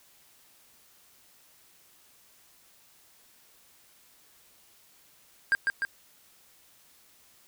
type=tone with echo; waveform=triangle; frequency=1600 Hz; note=G6; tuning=35 cents sharp; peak=-18 dBFS; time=5.52-5.55 s; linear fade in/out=0 ms; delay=150 ms; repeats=2; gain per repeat=-3 dB; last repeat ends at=5.85 s; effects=white hiss -60 dBFS RMS until 7.47 s